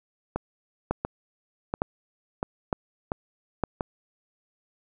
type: two click trains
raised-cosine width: 1 ms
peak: -13 / -10 dBFS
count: 6 / 4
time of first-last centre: 0.36-3.808 / 0.91-3.637 s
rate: 1.45 / 1.1 Hz
effects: none